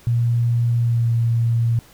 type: tone with pitch glide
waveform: sine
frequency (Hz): 118.4 to 116.43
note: A#2 to A#2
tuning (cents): +27 to -2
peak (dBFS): -15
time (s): 0.07-1.79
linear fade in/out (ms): 0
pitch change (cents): -29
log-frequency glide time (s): 0.78-1.12
effects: pink hiss -49 dBFS RMS until 1.93 s